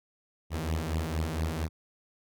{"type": "beating tone pair", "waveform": "sawtooth", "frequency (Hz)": [77.6, 81.9], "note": ["D#2", "E2"], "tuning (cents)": [-4, -11], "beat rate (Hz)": 4.3, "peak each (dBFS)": -28, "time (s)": [0.5, 1.69], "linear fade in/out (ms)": 50, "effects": []}